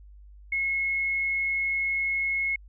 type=tone; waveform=sine; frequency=2174 Hz; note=C#7; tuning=34 cents flat; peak=-24 dBFS; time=0.52-2.56 s; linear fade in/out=5 ms; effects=added 50 Hz sine -46 dBFS peak until 2.68 s